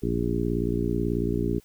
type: harmonic tone with a mistuned harmonic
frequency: 58.27 Hz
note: A#1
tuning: in tune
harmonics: 1 / 2 / 3 / 4 / 5 / 6 / 7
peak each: -31 / -31 / -31 / -31 / -31 / -31 / -31 dBFS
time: 0.02-1.6 s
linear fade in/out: 20 ms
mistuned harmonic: 1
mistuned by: -140 cents
effects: white hiss -60 dBFS RMS until 1.64 s